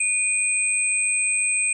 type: tone pair together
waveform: sine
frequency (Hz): 2457 / 8203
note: D#7 / C9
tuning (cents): -22 / -35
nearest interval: octave + major sixth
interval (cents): 2087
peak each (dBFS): -22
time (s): 0-1.73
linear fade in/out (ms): 5
effects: none